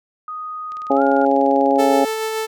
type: tone with pitch glide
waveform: sine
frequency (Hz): 1244.5 to 1413.1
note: D#6 to F6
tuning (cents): 0 to +20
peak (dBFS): -26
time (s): 0.28-1.25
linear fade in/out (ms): 2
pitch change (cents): +220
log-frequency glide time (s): 0.95-1.02
type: click train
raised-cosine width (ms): 0.2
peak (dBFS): -26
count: 28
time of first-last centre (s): 0.72-2.057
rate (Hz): 20.2
type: harmonic tone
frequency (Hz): 137.7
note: C#3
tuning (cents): -11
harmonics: 2 / 3 / 4 / 5 / 6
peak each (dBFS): -18 / -21 / -18 / -22 / -18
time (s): 0.9-2.05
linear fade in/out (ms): 5
type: tone with tremolo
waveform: sawtooth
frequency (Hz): 440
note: A4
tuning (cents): 0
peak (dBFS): -16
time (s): 1.78-2.47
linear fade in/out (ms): 20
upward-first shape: sine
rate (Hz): 7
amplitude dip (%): 25
effects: none